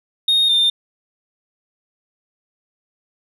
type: tone pair in turn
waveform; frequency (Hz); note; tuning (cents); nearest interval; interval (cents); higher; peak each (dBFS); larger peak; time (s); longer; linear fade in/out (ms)
sine; 3709 / 3610; A#7 / A7; -9 / +44; unison; 47; first; -10; neither; 0.28-0.49 / 0.49-0.7; neither; 5
effects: tanh soft clip ceiling -11 dBFS